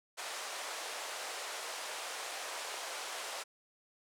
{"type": "band-pass noise", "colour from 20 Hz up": "pink", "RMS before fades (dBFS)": -42, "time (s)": [0.17, 3.44], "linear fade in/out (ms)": 20, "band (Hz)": [520, 10000], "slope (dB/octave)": 24, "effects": []}